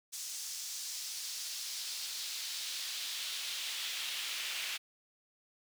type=noise with high-pass filter sweep; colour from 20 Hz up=brown; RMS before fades=-40 dBFS; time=0.12-4.78 s; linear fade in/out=20 ms; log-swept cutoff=6100 to 2800 Hz; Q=1.6; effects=none